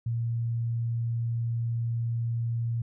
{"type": "tone", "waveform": "sine", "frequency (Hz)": 116.54, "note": "A#2", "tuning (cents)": 0, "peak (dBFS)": -26, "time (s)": [0.06, 2.82], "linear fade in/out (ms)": 5, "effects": []}